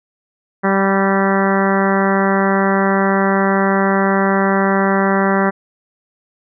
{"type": "harmonic tone with a mistuned harmonic", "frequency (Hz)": 194.7, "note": "G3", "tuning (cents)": -12, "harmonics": [1, 2, 3, 4, 5, 6, 7, 8, 9, 10], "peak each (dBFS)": [-16, -19, -21, -22, -23, -24, -24, -25, -26, -26], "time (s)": [0.63, 5.51], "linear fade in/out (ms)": 20, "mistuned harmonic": 5, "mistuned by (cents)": 15, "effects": []}